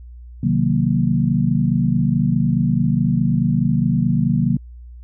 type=chord; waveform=sine; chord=C half-diminished seventh; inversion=none; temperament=equal; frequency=130.81 / 155.56 / 185 / 233.1 Hz; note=C3 / Eb3 / Gb3 / Bb3; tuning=0 / 0 / 0 / 0 cents; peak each=-20 dBFS; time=0.43-4.57 s; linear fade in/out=5 ms; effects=added 60 Hz sine -35 dBFS peak until 5.03 s